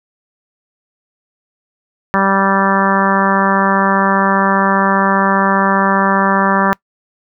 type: harmonic tone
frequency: 195 Hz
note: G3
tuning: 9 cents flat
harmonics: 1 / 2 / 3 / 4 / 5 / 6 / 7 / 8 / 9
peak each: -16 / -22 / -20 / -21 / -17 / -17 / -21 / -22 / -20 dBFS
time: 2.14-6.73 s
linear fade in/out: 0 ms
effects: noise-tail reverb RT60 0.1 s tail -25 dB re dry